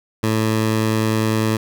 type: tone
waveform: 15% pulse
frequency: 110 Hz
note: A2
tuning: in tune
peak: -10 dBFS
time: 0.23-1.57 s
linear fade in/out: 5 ms
effects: none